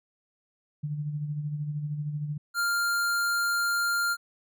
sine tone with tremolo, 148.5 Hz, D3, 20 cents sharp, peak -27 dBFS, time 0.83-2.38 s, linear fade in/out 10 ms, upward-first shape sine, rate 13 Hz, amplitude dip 50%
square tone, 1398 Hz, F6, 1 cent sharp, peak -25 dBFS, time 2.54-4.17 s, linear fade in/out 50 ms
effects none

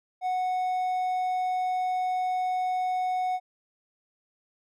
triangle tone, 737 Hz, F#5, 7 cents flat, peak -23 dBFS, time 0.21-3.4 s, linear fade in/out 50 ms, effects none

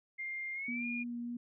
sine tone with pitch glide, 2111 to 2425 Hz, C7 to D#7, +15 to -45 cents, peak -37 dBFS, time 0.18-1.04 s, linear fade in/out 20 ms, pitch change +240 cents, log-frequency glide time 0.54-0.86 s
sine tone with vibrato, 239.1 Hz, A#3, 44 cents sharp, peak -37 dBFS, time 0.68-1.37 s, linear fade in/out 5 ms, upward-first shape sine, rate 3.4 Hz, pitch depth 8 cents each way
effects none

